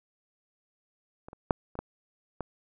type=clicks; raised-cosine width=1 ms; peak=-29 / -30 / -8 / -29 / -19 / -19 dBFS; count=6; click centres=1.285 / 1.331 / 1.508 / 1.754 / 1.79 / 2.407 s; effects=none